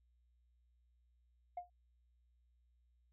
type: tone with exponential decay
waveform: sine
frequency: 710 Hz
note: F5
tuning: 28 cents sharp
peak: -36 dBFS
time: 1.57-1.7 s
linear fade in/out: 5 ms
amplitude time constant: 27 ms
effects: tanh soft clip ceiling -36 dBFS + added 60 Hz sine -70 dBFS peak until 3.12 s